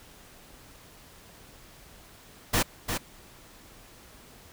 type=noise with echo; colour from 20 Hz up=pink; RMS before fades=-24 dBFS; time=2.53-2.63 s; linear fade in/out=10 ms; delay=350 ms; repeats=1; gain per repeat=-6 dB; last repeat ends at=2.98 s; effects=pink hiss -52 dBFS RMS until 4.52 s